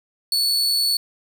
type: tone with amplitude modulation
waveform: 40% pulse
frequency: 4435 Hz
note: C#8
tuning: in tune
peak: -15 dBFS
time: 0.32-0.97 s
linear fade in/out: 2 ms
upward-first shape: sine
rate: 79.8 Hz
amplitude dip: 30%
effects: none